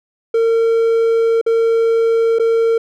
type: tone with dropouts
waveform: triangle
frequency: 456.3 Hz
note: A#4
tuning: 37 cents flat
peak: -9 dBFS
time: 0.34-2.78 s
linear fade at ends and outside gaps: 5 ms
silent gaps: 1.414-1.463 / 2.387-2.396 s
effects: none